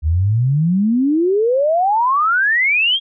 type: exponential sweep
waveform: sine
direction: up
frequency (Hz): 73.42 to 3321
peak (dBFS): -12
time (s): 0.02-3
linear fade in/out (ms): 50
effects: none